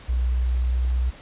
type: tone with pitch glide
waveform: sine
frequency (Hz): 61.6 to 62.35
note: B1 to B1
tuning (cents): -4 to +17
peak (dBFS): -19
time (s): 0.08-1.11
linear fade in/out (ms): 20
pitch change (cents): +21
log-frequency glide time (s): 0.26-0.95
effects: pink hiss -45 dBFS RMS until 1.21 s + resampled to 8000 Hz